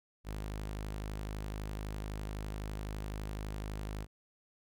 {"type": "tone", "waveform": "sawtooth", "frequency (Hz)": 51.91, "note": "G#1", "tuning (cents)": 0, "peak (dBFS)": -34, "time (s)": [0.24, 4.07], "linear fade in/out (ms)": 50, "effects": []}